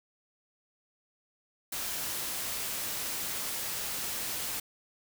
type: noise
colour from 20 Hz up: white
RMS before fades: -35 dBFS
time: 1.72-4.6 s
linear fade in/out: 5 ms
effects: none